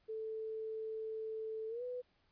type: tone with pitch glide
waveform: sine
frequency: 440 to 496.7 Hz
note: A4 to B4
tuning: 0 to +10 cents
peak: -39 dBFS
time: 0.08-2.02 s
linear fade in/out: 20 ms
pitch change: +210 cents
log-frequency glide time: 1.68-1.83 s
effects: pink hiss -75 dBFS RMS until 2.31 s + resampled to 11025 Hz